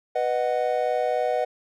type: chord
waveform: triangle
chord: B major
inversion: none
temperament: just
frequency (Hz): 493.9 / 617.4 / 740.8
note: B4 / D#5 / F#5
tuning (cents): 0 / -14 / +2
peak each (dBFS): -24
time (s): 0.15-1.45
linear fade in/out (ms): 10
effects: none